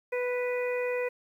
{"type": "harmonic tone", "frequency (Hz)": 493.9, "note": "B4", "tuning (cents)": 0, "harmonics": [1, 2, 3, 4, 5], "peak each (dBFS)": [-28, -41, -44, -38, -39], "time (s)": [0.12, 1.09], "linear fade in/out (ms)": 10, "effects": ["10-bit"]}